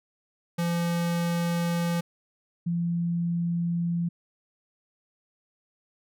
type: tone pair in turn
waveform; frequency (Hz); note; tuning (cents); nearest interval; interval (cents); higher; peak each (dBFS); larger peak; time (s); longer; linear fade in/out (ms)
square / sine; 171 / 171; F3 / F3; -36 / -36; unison; 0; neither; -25 / -24; second; 0.58-2.01 / 2.66-4.09; neither; 10
effects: none